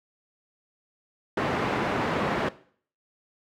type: band-pass noise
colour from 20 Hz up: pink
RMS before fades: -27 dBFS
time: 1.37-2.49 s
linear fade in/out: 5 ms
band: 170 to 1800 Hz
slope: 12 dB/octave
effects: noise-tail reverb RT60 0.5 s tail -17 dB re dry